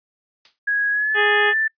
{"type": "noise with exponential decay", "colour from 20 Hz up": "blue", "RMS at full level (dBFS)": -36, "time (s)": [0.45, 0.59], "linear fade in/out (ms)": 2, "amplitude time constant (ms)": 30}
{"type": "tone with pitch glide", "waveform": "sine", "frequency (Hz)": [1658, 1766.8], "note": ["G#6", "A6"], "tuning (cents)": [-3, 7], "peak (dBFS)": -17, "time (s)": [0.67, 1.68], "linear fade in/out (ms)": 10, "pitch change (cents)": 110, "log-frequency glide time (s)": [0.91, 1.22]}
{"type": "harmonic tone", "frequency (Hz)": 415.6, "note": "G#4", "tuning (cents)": 1, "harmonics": [1, 2, 3, 4, 5, 6, 7, 8], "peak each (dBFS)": [-21, -24, -26, -27, -28, -29, -29, -30], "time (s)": [1.14, 1.54], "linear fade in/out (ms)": 50}
{"effects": ["noise-tail reverb RT60 0.1 s tail -23 dB re dry", "resampled to 11025 Hz"]}